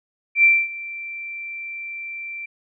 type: tone with ADSR envelope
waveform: sine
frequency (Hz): 2349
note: D7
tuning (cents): 0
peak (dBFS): -9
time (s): 0.35-2.46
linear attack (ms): 87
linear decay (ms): 240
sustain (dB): -20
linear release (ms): 8
effects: none